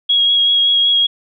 sine tone with vibrato, 3303 Hz, G#7, 10 cents flat, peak -10 dBFS, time 0.09-1.07 s, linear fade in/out 10 ms, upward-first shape sine, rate 5.3 Hz, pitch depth 15 cents each way, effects none

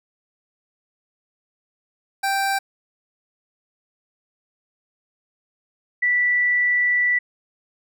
25% pulse / sine tone pair in turn, 784 / 1965.3 Hz, G5 / B6, 0 / -9 cents, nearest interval octave + major third, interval 1591 cents, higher second, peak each -16 dBFS, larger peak neither, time 2.23-2.59 / 6.02-7.19 s, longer second, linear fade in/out 10 ms, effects none

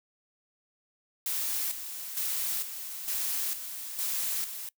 blue noise with tremolo, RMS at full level -31 dBFS, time 1.26-4.69 s, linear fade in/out 2 ms, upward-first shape square, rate 1.1 Hz, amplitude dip 60%, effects noise-tail reverb RT60 0.1 s tail -23 dB re dry

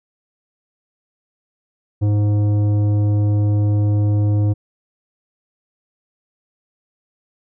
sine tone with tanh clipping, 103.83 Hz, G#2, in tune, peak -15 dBFS, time 2.01-4.54 s, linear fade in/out 20 ms, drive 11 dB, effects none

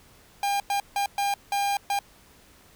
45% pulse tone bursts at uneven times, 804 Hz, G5, 44 cents sharp, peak -23 dBFS, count 6, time 0.43-0.6 / 0.7-0.8 / 0.96-1.06 / 1.18-1.34 / 1.52-1.77 / 1.9-1.99 s, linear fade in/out 2 ms, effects pink hiss -55 dBFS RMS until 2.75 s

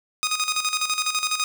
10% pulse tone with tremolo, 1245 Hz, D#6, 1 cent sharp, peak -12 dBFS, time 0.23-1.44 s, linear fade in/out 0 ms, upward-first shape square, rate 12 Hz, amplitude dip 65%, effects none

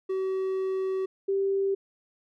triangle / sine tone pair in turn, 380 / 391.6 Hz, F#4 / G4, +46 / -2 cents, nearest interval minor second, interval 52 cents, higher second, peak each -24 / -23 dBFS, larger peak second, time 0.09-1.06 / 1.28-1.75 s, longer first, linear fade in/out 10 ms, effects none

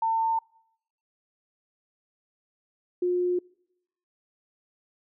sine tone pair in turn, 901 / 357.6 Hz, A5 / F4, +41 / +41 cents, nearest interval octave + major third, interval 1600 cents, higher first, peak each -22 dBFS, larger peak neither, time 0.02-0.39 / 3.02-3.39 s, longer neither, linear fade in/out 5 ms, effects noise-tail reverb RT60 0.8 s tail -26 dB re dry

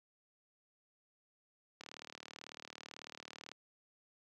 click train, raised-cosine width 0.2 ms, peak -30 dBFS, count 66, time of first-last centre 1.81-3.516 s, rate 38.1 Hz, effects high-pass 200 Hz 12 dB/octave

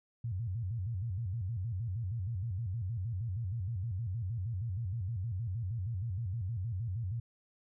sine tone with vibrato, 103.83 Hz, G#2, in tune, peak -33 dBFS, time 0.24-7.2 s, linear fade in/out 5 ms, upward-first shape square, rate 6.4 Hz, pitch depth 210 cents each way, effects none

